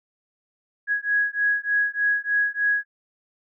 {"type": "beating tone pair", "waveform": "sine", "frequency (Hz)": [1661.2, 1664.5], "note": ["G#6", "G#6"], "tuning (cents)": [0, 3], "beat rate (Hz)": 3.3, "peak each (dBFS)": -23, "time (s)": [0.87, 2.85], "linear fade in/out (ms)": 50, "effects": []}